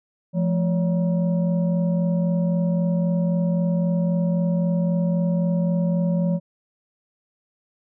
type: tone with frequency modulation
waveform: sine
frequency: 172.6 Hz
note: F3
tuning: 20 cents flat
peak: -18 dBFS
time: 0.33-6.4 s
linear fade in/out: 50 ms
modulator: 389 Hz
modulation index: 0.61
effects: none